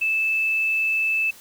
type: tone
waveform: sine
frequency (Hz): 2628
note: E7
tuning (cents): -6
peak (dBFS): -19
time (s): 0.01-1.31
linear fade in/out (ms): 10
effects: white hiss -47 dBFS RMS until 1.4 s